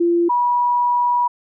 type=tone pair in turn; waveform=sine; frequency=343.3 / 971 Hz; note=F4 / B5; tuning=-30 / -30 cents; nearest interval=octave + tritone; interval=1800 cents; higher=second; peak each=-13 / -14 dBFS; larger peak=first; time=0-0.29 / 0.29-1.28 s; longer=second; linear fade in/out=10 ms; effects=none